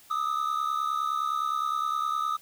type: tone pair together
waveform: triangle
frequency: 1212 / 1281.7 Hz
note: D#6 / E6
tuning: -46 / -49 cents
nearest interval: minor second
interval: 97 cents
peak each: -27 dBFS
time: 0.1-2.37 s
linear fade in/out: 10 ms
effects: white hiss -55 dBFS RMS until 2.41 s